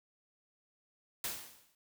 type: noise with exponential decay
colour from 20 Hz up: white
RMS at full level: -35 dBFS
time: 1.24-1.75 s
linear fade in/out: 2 ms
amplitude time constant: 110 ms
effects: none